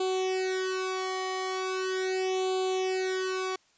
sawtooth tone with flanger, 375 Hz, F#4, 23 cents sharp, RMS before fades -30 dBFS, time 0-3.56 s, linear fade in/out 5 ms, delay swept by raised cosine 0.27 to 0.98 ms, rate 0.39 Hz, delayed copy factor +0.95, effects white hiss -65 dBFS RMS until 3.77 s + resampled to 16000 Hz

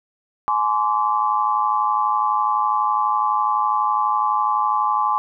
sine tone cluster, 843 / 1040 / 1152 Hz, G#5 / C6 / D6, +26 / -11 / -34 cents, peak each -21 dBFS, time 0.48-5.18 s, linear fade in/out 0 ms, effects none

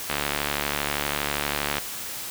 click train, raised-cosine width 0.3 ms, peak -8 dBFS, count 123, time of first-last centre 0.1-1.783 s, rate 72.5 Hz, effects white hiss -34 dBFS RMS until 2.3 s

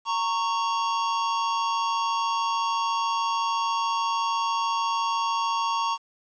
square tone pair together, 922.5 / 1108.7 Hz, A#5 / C#6, -18 / 0 cents, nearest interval minor third, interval 318 cents, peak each -27 dBFS, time 0.05-5.98 s, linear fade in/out 50 ms, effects resampled to 16000 Hz + 9-bit

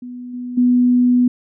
sine tone with level steps, 246.9 Hz, B3, in tune, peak -28 / -24 / -10 dBFS, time 0.02-1.28 s, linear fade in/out 5 ms, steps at 0.33 / 0.57 s, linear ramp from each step 10 ms, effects none

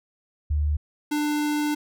sine / square tone pair in turn, 74.4 / 297.6 Hz, D2 / D4, +23 / +23 cents, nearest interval 2 octaves, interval 2400 cents, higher second, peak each -20 / -23 dBFS, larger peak first, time 0.5-0.77 / 1.11-1.75 s, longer second, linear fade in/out 10 ms, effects none

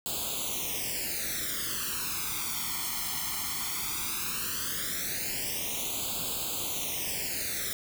white noise with flanger, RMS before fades -33 dBFS, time 0.06-7.73 s, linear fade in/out 0 ms, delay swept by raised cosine 0.26 to 0.95 ms, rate 0.16 Hz, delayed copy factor +0.95, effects none

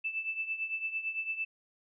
sine tone with tremolo, 2640 Hz, E7, 2 cents sharp, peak -29 dBFS, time 0.04-1.45 s, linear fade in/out 10 ms, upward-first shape triangle, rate 8.9 Hz, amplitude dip 80%, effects none

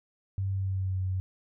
sine tone with pitch glide, 96.9 to 93.55 Hz, G2 to F#2, -20 to +20 cents, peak -27 dBFS, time 0.38-1.2 s, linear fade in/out 0 ms, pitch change -60 cents, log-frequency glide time 0.51-1 s, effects none

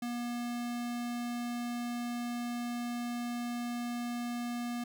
square tone, 240 Hz, B3, 49 cents flat, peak -35 dBFS, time 0.02-4.84 s, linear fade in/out 5 ms, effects none

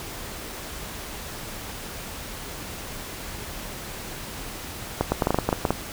clicks, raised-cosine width 1 ms, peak -6 dBFS, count 11, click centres 5.01 / 5.12 / 5.222 / 5.271 / 5.306 / 5.345 / 5.387 / 5.49 / 5.528 / 5.652 / 5.706 s, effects pink hiss -36 dBFS RMS until 5.92 s

